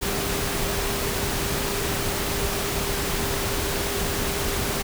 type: tone in noise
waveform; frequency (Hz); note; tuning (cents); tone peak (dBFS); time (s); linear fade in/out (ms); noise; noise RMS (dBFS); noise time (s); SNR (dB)
sine; 400; G4; +35; -32; 0.01-4.83; 20; pink; -26; 0.01-4.83; -9
effects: none

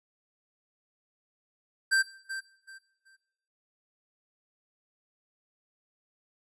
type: tone with echo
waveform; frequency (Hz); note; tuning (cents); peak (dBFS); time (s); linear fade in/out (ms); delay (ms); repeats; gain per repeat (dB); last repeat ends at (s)
square; 1568; G6; 0; -22; 1.91-2.03; 20; 380; 3; -12; 3.17
effects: noise-tail reverb RT60 0.7 s tail -17 dB re dry + resampled to 24000 Hz

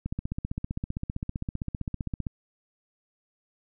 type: click train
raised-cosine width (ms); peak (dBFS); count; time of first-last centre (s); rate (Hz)
5; -18; 35; 0.06-2.268; 15.4
effects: none

